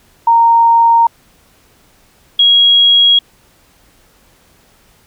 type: tone pair in turn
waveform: sine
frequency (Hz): 926 / 3300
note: A#5 / G#7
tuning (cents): -12 / -12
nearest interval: octave + minor seventh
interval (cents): 2200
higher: second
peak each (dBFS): -5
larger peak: neither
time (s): 0.27-1.07 / 2.39-3.19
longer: neither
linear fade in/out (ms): 5
effects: pink hiss -50 dBFS RMS until 5.06 s